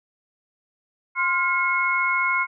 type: tone cluster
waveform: sine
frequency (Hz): 1045 / 1411 / 2177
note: C6 / F6 / C#7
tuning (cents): -2 / +17 / -32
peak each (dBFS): -24 / -25 / -22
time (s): 1.15-2.47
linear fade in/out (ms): 50
effects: none